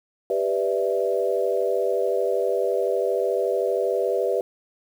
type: chord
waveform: sine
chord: E minor seventh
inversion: first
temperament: equal with one note detuned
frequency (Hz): 393.6 / 493.9 / 587.3 / 659.3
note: G4 / B4 / D5 / E5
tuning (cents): +7 / 0 / 0 / 0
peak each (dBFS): -25 / -24 / -27 / -28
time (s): 0.3-4.41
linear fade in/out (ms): 2
effects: 8-bit